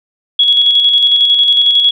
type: tone with tremolo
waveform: sine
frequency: 3346 Hz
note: G#7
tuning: 12 cents sharp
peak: -5 dBFS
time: 0.39-1.91 s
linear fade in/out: 5 ms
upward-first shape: square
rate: 11 Hz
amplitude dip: 35%
effects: none